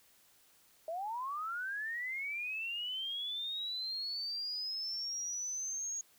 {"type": "linear sweep", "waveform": "sine", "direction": "up", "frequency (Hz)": [624, 6645], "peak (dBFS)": -36, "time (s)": [0.88, 6.01], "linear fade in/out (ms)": 2, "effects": ["white hiss -66 dBFS RMS until 6.18 s"]}